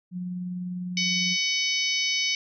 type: tone with tremolo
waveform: sine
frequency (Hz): 180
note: F#3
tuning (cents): -47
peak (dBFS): -28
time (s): 0.11-1.37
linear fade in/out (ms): 50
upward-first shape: triangle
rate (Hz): 20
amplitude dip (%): 30
type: harmonic tone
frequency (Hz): 750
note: F#5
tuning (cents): +23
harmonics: 3 / 4 / 5 / 6 / 7 / 8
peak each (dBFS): -27 / -30 / -33 / -34 / -30 / -32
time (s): 0.97-2.35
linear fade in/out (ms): 2
effects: none